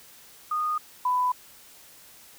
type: tone pair in turn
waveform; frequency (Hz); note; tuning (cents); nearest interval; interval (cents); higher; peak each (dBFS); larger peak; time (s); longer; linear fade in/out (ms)
sine; 1231 / 997.2; D#6 / B5; -19 / +16; major third; 365; first; -24 / -21; second; 0.51-0.78 / 1.05-1.32; neither; 5
effects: white hiss -51 dBFS RMS until 2.38 s